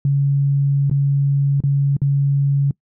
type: tone with dropouts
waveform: sine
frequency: 140 Hz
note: C#3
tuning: 18 cents sharp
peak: -13 dBFS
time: 0.05-2.71 s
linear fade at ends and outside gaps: 2 ms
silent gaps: 0.898-0.912 / 1.604-1.637 / 1.967-2.017 s
effects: noise-tail reverb RT60 0.1 s tail -24 dB re dry